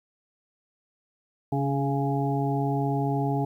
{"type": "harmonic tone with a mistuned harmonic", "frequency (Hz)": 138.59, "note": "C#3", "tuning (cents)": 0, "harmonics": [1, 2, 3, 5, 6], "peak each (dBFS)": [-26, -29, -32, -33, -32], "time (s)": [1.52, 3.45], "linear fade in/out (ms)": 5, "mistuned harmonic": 2, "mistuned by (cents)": 28, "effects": ["10-bit"]}